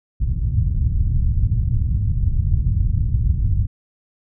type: low-pass noise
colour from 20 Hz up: white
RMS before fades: -18 dBFS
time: 0.2-3.67 s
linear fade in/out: 10 ms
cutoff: 110 Hz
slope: 24 dB/octave
effects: none